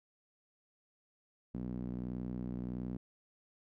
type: tone with band-pass filter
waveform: sawtooth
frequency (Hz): 61.5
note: B1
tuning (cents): -7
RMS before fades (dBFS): -40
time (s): 1.54-2.97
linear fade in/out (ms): 5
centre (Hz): 220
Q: 2.4
effects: none